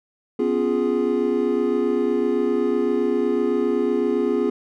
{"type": "chord", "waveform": "triangle", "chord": "C# dominant seventh", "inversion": "third", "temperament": "equal with one note detuned", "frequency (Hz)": [249.4, 277.2, 349.2, 415.3], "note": ["B3", "C#4", "E#4", "G#4"], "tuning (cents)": [17, 0, 0, 0], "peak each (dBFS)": [-22, -25, -22, -20], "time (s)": [0.39, 4.5], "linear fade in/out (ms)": 5, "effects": []}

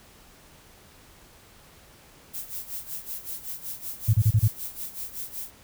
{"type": "noise with tremolo", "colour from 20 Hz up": "violet", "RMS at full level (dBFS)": -33, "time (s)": [2.33, 5.51], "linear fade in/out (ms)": 20, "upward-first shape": "sine", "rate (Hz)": 5.3, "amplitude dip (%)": 80}
{"type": "tone bursts", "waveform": "sine", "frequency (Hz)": 108.6, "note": "A2", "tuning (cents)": -22, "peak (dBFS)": -15, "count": 5, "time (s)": [4.08, 4.48], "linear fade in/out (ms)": 10, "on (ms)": 56, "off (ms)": 30}
{"effects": ["pink hiss -53 dBFS RMS until 5.63 s"]}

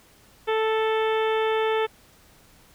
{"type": "harmonic tone", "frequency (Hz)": 440, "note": "A4", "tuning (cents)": 0, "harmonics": [1, 2, 3, 4, 5, 6, 7, 8], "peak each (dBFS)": [-22, -28, -32, -34, -36, -38, -39, -40], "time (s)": [0.47, 1.87], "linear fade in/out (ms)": 20, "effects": ["pink hiss -55 dBFS RMS until 2.74 s"]}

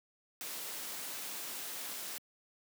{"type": "noise", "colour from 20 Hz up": "white", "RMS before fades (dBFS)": -42, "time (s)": [0.41, 2.18], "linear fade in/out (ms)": 0, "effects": ["high-pass 200 Hz 12 dB/octave"]}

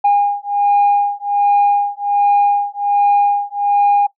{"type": "beating tone pair", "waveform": "sine", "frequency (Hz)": [813, 814.3], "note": ["G#5", "G#5"], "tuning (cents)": [-37, -34], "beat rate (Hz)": 1.3, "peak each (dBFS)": -13, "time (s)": [0.04, 4.07], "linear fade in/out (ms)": 10, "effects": ["noise-tail reverb RT60 0.1 s tail -18 dB re dry", "tanh soft clip ceiling -6 dBFS"]}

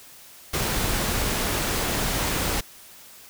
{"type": "noise", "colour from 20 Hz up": "pink", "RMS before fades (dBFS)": -25, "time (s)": [0.53, 2.61], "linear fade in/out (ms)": 10, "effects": ["white hiss -47 dBFS RMS until 3.29 s"]}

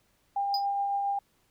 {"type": "tone with tremolo", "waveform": "sine", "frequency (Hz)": 800, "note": "G5", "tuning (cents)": 35, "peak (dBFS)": -25, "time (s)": [0.36, 1.19], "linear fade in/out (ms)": 5, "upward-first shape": "triangle", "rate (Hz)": 7.2, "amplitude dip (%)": 25}
{"type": "tone with exponential decay", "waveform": "triangle", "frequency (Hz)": 4965, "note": "D#8", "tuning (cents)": -5, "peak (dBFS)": -24, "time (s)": [0.54, 0.66], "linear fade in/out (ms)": 2, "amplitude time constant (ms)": 26}
{"effects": ["pink hiss -69 dBFS RMS until 1.5 s"]}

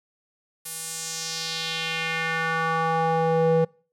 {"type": "tone with band-pass filter sweep", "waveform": "square", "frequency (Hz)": 163.1, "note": "E3", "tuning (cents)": -18, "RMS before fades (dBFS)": -25, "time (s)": [0.65, 3.65], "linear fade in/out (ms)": 10, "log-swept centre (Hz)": [11000, 430], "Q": 2.1, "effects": ["noise-tail reverb RT60 0.4 s tail -25 dB re dry"]}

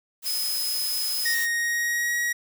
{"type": "noise", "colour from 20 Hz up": "blue", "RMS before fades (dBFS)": -31, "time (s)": [0.22, 1.48], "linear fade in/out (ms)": 50}
{"type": "tone", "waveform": "sawtooth", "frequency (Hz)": 5080, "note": "D#8", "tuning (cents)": 35, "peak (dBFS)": -24, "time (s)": [0.25, 1.35], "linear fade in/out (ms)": 20}
{"type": "tone with pitch glide", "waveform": "45% pulse", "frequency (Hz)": [1864.7, 1903.9], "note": ["A#6", "A#6"], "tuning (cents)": [0, 36], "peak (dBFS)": -23, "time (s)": [1.25, 2.33], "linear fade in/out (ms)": 10, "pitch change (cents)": 36, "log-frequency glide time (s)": [1.47, 2.16]}
{"effects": []}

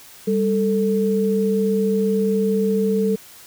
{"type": "tone pair together", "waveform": "sine", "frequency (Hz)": [197.66, 442.8], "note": ["G3", "A4"], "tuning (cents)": [15, 11], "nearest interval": "octave + major second", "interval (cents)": 1396, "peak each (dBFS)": -19, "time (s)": [0.27, 3.16], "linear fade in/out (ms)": 10, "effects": ["white hiss -44 dBFS RMS until 3.46 s"]}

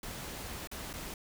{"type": "noise with dropouts", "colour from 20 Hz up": "pink", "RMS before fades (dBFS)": -42, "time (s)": [0.03, 1.14], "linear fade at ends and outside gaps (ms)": 2, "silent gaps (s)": [[0.673, 0.714], [0.93, 0.937]], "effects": []}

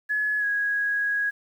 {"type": "tone with pitch glide", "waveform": "sine", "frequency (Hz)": [1699, 1656.4], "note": ["G#6", "G#6"], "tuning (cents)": [39, -5], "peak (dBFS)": -22, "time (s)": [0.09, 1.31], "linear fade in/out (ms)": 20, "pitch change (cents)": -44, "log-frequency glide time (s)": [0.39, 0.45], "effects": ["9-bit"]}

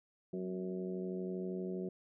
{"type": "harmonic tone with a mistuned harmonic", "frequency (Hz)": 92.5, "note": "F#2", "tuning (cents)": 0, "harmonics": [2, 3, 4, 5, 6, 7], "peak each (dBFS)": [-40, -51, -40, -48, -54, -52], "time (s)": [0.33, 1.89], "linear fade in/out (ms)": 5, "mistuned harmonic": 3, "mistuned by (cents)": -73, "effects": []}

